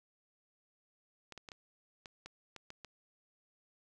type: clicks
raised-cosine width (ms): 0.2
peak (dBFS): -30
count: 9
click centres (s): 1.323 / 1.377 / 1.488 / 1.518 / 2.058 / 2.26 / 2.563 / 2.704 / 2.847
effects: none